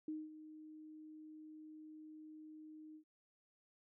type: tone with ADSR envelope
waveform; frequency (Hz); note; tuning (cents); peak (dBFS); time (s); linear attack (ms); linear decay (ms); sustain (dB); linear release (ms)
sine; 310; D#4; -6; -39; 0.08-3.04; 3; 210; -13; 86
effects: none